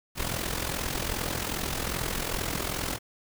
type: noise with amplitude modulation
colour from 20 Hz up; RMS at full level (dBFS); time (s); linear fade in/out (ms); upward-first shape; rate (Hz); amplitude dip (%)
pink; -28; 0.15-2.99; 50; sine; 42.5; 70
effects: none